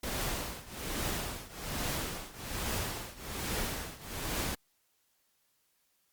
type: noise with tremolo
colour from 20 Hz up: pink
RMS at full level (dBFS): -33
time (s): 0.03-4.55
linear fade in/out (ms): 5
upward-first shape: triangle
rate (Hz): 1.2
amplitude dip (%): 90
effects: white hiss -74 dBFS RMS until 6.12 s + Opus 48 kbps